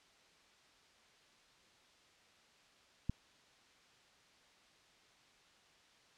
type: click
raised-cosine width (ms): 5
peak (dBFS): -22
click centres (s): 3.096
effects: white hiss -66 dBFS RMS until 6.17 s + low-pass 5000 Hz 12 dB/octave